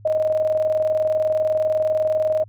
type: tone with tremolo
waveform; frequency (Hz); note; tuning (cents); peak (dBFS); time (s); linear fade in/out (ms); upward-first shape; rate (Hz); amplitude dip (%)
sine; 624; D#5; +5; -15; 0.05-2.44; 5; square; 20; 45
effects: added 104 Hz sine -42 dBFS peak until 2.48 s